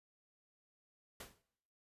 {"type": "noise with exponential decay", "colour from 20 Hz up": "pink", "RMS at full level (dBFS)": -45, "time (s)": [1.2, 1.42], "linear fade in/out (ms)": 5, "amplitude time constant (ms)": 46, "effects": ["noise-tail reverb RT60 0.8 s tail -21 dB re dry", "resampled to 32000 Hz"]}